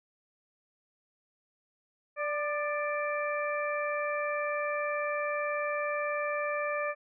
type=harmonic tone with a mistuned harmonic; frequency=587.3 Hz; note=D5; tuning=in tune; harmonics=1 / 2 / 3 / 4; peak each=-32 / -35 / -37 / -38 dBFS; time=2.16-6.95 s; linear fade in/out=50 ms; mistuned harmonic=2; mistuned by=+29 cents; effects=none